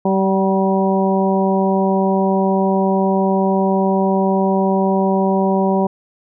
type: harmonic tone with a mistuned harmonic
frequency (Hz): 192.7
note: G3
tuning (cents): -29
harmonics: 1 / 2 / 3 / 4 / 5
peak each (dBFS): -16 / -19 / -21 / -22 / -23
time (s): 0.05-5.87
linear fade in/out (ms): 5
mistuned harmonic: 4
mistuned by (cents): -16
effects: none